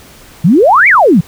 sine exponential two-way sweep, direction up then down, 146.83 to 2366 to 146.83 Hz, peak -3 dBFS, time 0.44-1.21 s, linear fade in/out 10 ms, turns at 0.88 s, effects pink hiss -38 dBFS RMS until 1.27 s

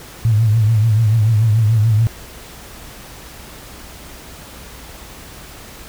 sine tone with vibrato, 110 Hz, A2, in tune, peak -10 dBFS, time 0.25-2.07 s, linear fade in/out 0 ms, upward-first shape triangle, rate 6.9 Hz, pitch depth 110 cents each way, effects added 60 Hz sine -43 dBFS peak until 5.88 s + pink hiss -37 dBFS RMS until 5.88 s

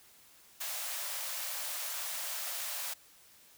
white high-pass noise, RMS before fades -38 dBFS, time 0.6-2.94 s, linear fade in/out 10 ms, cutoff 530 Hz, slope 96 dB/octave, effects white hiss -60 dBFS RMS until 3.57 s

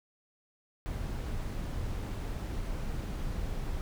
brown noise, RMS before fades -35 dBFS, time 0.86-3.81 s, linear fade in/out 0 ms, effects none

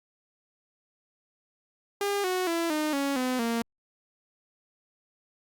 sawtooth tone with pitch steps, 403.4 / 367.8 / 335.3 / 305.7 / 278.7 / 254.1 / 231.7 Hz, G4 / F#4 / E4 / D#4 / C#4 / B3 / A#3, +50 / -10 / +30 / -30 / +9 / +49 / -10 cents, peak -22 dBFS, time 2.01-3.62 s, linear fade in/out 2 ms, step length 230 ms, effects Opus 48 kbps

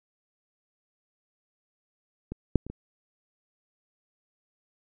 clicks, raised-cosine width 3 ms, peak -21 / -6 / -26 / -24 dBFS, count 4, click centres 2.32 / 2.557 / 2.666 / 2.7 s, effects none

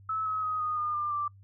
sine tone with pitch steps, 1300 / 1278.4 / 1257.2 / 1236.3 / 1215.7 / 1195.6 / 1175.7 Hz, E6 / D#6 / D#6 / D#6 / D#6 / D6 / D6, -24 / +47 / +18 / -11 / -41 / +31 / +2 cents, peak -28 dBFS, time 0.09-1.28 s, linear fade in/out 5 ms, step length 170 ms, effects noise-tail reverb RT60 0.1 s tail -25 dB re dry + added 98 Hz sine -51 dBFS peak until 1.43 s

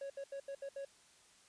triangle tone bursts at uneven times, 553 Hz, C#5, 4 cents flat, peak -39 dBFS, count 6, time 0.01-0.1 / 0.17-0.24 / 0.32-0.4 / 0.48-0.55 / 0.62-0.69 / 0.76-0.85 s, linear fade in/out 5 ms, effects white hiss -65 dBFS RMS until 1.48 s + resampled to 22050 Hz

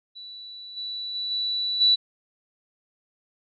sine tone with level steps, 3951 Hz, B7, in tune, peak -38 / -30 / -27 / -24 / -15 dBFS, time 0.15-1.96 s, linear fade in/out 20 ms, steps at 0.76 / 1.14 / 1.3 / 1.8 s, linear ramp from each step 20 ms, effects none

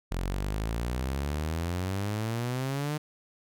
sawtooth exponential sweep, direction up, 42.9 to 153.4 Hz, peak -25 dBFS, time 0.11-2.98 s, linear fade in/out 10 ms, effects none

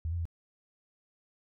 sine tone with pitch steps, 80.8 / 86.1 / 83.7 Hz, E2 / F2 / E2, -34 / -24 / +27 cents, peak -30 dBFS, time 0.05-0.254 s, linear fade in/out 0 ms, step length 68 ms, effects none

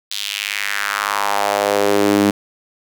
sawtooth tone with high-pass filter sweep, 101.7 Hz, G#2, 36 cents flat, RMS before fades -18 dBFS, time 0.11-2.31 s, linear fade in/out 5 ms, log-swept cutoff 3800 to 250 Hz, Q 2.6, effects none

